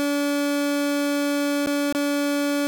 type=tone with dropouts; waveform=30% pulse; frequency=286.9 Hz; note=D4; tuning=40 cents flat; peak=-18 dBFS; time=0-2.67 s; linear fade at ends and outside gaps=0 ms; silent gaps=1.661-1.671 / 1.925-1.949 s; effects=none